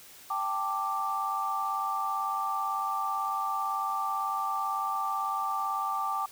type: chord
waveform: sine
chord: G suspended second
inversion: none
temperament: just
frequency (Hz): 784 / 882 / 1176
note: G5 / A5 / D6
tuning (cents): 0 / +4 / +2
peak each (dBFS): -34 / -35 / -30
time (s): 0.3-6.26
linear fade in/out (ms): 5
effects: white hiss -51 dBFS RMS until 6.31 s